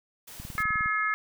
white noise, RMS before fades -45 dBFS, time 0.27-0.63 s, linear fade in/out 10 ms
click train, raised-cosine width 5 ms, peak -28 dBFS, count 10, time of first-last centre 0.4-0.859 s, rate 19.6 Hz
harmonic tone, 426.7 Hz, G#4, 47 cents sharp, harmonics 3 / 4 / 5, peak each -28 / -29 / -30 dBFS, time 0.58-1.14 s, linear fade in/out 0 ms
effects none

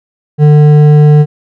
sine tone with hard clipping, 149.3 Hz, D3, 29 cents sharp, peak -3 dBFS, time 0.38-1.26 s, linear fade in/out 50 ms, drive 8 dB, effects none

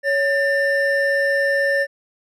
triangle tone pair together, 557.7 / 1791 Hz, C#5 / A6, +10 / +30 cents, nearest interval octave + minor sixth, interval 2020 cents, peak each -17 / -17 dBFS, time 0.03-1.87 s, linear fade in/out 50 ms, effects none

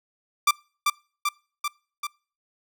sawtooth tone with echo, 1178 Hz, D6, 5 cents sharp, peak -12 dBFS, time 0.47-0.51 s, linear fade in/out 5 ms, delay 390 ms, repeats 4, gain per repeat -3 dB, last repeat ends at 2.07 s, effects noise-tail reverb RT60 0.4 s tail -26 dB re dry

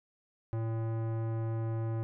sine tone with tanh clipping, 112.9 Hz, A2, 45 cents sharp, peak -33 dBFS, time 0.53-2.03 s, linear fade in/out 0 ms, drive 18 dB, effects none

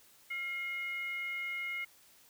sine tone with frequency modulation, 2144 Hz, C7, 42 cents sharp, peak -35 dBFS, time 0.3-1.85 s, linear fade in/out 10 ms, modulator 769 Hz, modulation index 0.41, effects white hiss -62 dBFS RMS until 2.29 s

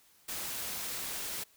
white noise, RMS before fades -38 dBFS, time 0.28-1.44 s, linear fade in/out 10 ms, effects white hiss -64 dBFS RMS until 1.56 s

